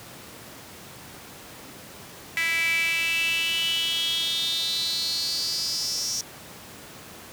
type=tone with high-pass filter sweep; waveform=sawtooth; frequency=330.3 Hz; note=E4; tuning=4 cents sharp; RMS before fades=-26 dBFS; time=2.37-6.21 s; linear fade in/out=0 ms; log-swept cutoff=2100 to 5700 Hz; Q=9; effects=pink hiss -43 dBFS RMS until 7.32 s + high-pass 100 Hz 12 dB/octave